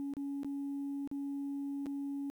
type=tone with dropouts; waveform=sine; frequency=280.1 Hz; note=C#4; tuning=18 cents sharp; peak=-34 dBFS; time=0-2.3 s; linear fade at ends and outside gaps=0 ms; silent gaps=0.137-0.168 / 0.433-0.446 / 1.075-1.114 / 1.859-1.866 s; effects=tanh soft clip ceiling -33 dBFS + 11-bit